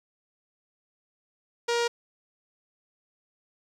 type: tone with low-pass filter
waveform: sawtooth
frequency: 472.3 Hz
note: A#4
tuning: 23 cents sharp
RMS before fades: -26 dBFS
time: 1.68-1.88 s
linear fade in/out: 10 ms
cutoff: 6000 Hz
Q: 1.3
effects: 10-bit